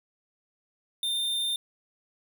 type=tone; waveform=square; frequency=3612 Hz; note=A7; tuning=45 cents sharp; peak=-27 dBFS; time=1.03-1.56 s; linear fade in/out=2 ms; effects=none